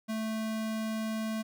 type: tone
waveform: square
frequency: 220 Hz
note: A3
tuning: in tune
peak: -32 dBFS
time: 0.08-1.43 s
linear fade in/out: 20 ms
effects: none